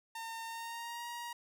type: tone with pitch glide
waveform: sawtooth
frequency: 910 to 948.6 Hz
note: A#5 to A#5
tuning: -42 to +30 cents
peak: -37 dBFS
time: 0.15-1.33 s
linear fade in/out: 5 ms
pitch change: +72 cents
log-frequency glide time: 0.46-1.06 s
effects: none